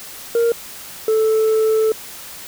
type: tone pair in turn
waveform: sine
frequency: 466.2 / 438.8 Hz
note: A#4 / A4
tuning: 0 / -5 cents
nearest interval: minor second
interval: 105 cents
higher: first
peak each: -10 dBFS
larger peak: neither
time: 0.35-0.52 / 1.08-1.92 s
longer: second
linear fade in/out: 2 ms
effects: tanh soft clip ceiling -12 dBFS + white hiss -35 dBFS RMS until 2.47 s